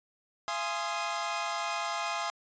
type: chord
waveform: sawtooth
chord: F minor seventh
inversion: none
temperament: equal with one note detuned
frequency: 680.9 / 830.6 / 1046.5 / 1244.5 Hz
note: F5 / Ab5 / C6 / Eb6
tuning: -44 / 0 / 0 / 0 cents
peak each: -33 dBFS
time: 0.48-2.3 s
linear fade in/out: 0 ms
effects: resampled to 16000 Hz